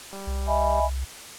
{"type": "click train", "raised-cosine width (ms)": 1, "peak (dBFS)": -26, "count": 132, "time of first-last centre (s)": [0.13, 0.798], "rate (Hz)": 196}
{"type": "tone", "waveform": "sine", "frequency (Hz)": 65.41, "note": "C2", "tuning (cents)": 0, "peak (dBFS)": -25, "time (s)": [0.27, 1.05], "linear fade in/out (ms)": 10}
{"type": "chord", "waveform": "sine", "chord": "E major seventh", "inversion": "third", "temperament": "equal", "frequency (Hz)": [622.3, 659.3, 830.6, 987.8], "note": ["D#5", "E5", "G#5", "B5"], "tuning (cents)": [0, 0, 0, 0], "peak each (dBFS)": -26, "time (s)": [0.46, 0.9], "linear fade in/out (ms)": 50}
{"effects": ["white hiss -41 dBFS RMS until 1.38 s", "low-pass 10000 Hz 12 dB/octave"]}